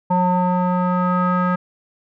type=tone with low-pass filter sweep; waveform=square; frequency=180.5 Hz; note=F#3; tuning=43 cents flat; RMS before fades=-18 dBFS; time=0.1-1.56 s; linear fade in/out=10 ms; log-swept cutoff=890 to 1400 Hz; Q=5.8; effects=none